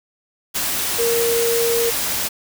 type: tone in noise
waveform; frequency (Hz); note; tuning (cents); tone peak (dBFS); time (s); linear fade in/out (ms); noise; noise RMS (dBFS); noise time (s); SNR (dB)
sine; 466.2; A#4; 0; -17; 0.98-1.91; 20; white; -22; 0.54-2.29; +2
effects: none